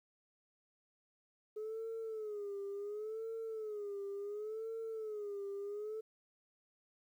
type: tone with vibrato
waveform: sine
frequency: 424.1 Hz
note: G#4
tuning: 36 cents sharp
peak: -38 dBFS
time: 1.56-6.01 s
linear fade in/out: 10 ms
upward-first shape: sine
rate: 0.7 Hz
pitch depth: 110 cents each way
effects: tanh soft clip ceiling -37 dBFS + 12-bit